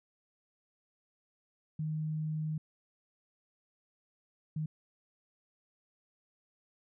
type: tone bursts at uneven times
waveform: sine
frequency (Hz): 155.3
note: D#3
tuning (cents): -3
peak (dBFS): -32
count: 2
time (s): 1.79-2.58 / 4.56-4.66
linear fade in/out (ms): 5
effects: none